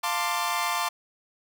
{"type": "chord", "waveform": "sawtooth", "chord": "D minor seventh", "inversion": "first", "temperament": "equal with one note detuned", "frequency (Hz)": [698.5, 890.2, 1046.5, 1174.7], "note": ["F5", "A5", "C6", "D6"], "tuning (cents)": [0, 20, 0, 0], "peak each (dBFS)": [-29, -27, -26, -27], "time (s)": [0.03, 0.89], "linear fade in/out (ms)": 10, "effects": []}